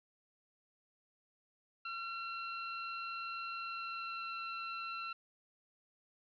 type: tone with pitch glide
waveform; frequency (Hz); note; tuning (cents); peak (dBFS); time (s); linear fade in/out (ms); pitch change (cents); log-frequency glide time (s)
25% pulse; 1361 to 1352.4; F6 to E6; -45 to +44; -36; 1.85-5.13; 5; -11; 3.56-4.37
effects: resampled to 11025 Hz + 11-bit